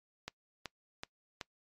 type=click train; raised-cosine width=0.2 ms; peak=-22 dBFS; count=4; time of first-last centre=0.28-1.412 s; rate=2.65 Hz; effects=noise-tail reverb RT60 0.1 s tail -23 dB re dry + MP3 64 kbps